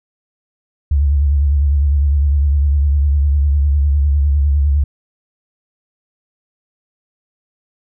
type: tone with vibrato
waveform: sine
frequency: 71.4 Hz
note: D2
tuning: 48 cents flat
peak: -10 dBFS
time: 0.91-4.84 s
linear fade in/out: 5 ms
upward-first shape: triangle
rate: 9.9 Hz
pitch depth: 92 cents each way
effects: none